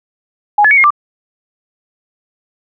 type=tone with pitch steps; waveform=sine; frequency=829 / 1714 / 2242 / 2139 / 1179 Hz; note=G#5 / A6 / C#7 / C7 / D6; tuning=-3 / -46 / +19 / +38 / +6 cents; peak=-5 dBFS; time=0.58-0.905 s; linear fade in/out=5 ms; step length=65 ms; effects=none